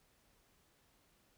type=silence; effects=pink hiss -72 dBFS RMS until 1.37 s